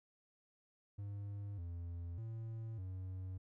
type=tone with pitch steps; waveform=triangle; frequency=101.2 / 85.8 / 112.6 / 93.1 Hz; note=G#2 / F2 / A2 / F#2; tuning=-44 / -30 / +40 / +11 cents; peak=-40 dBFS; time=0.98-3.38 s; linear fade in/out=10 ms; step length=600 ms; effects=none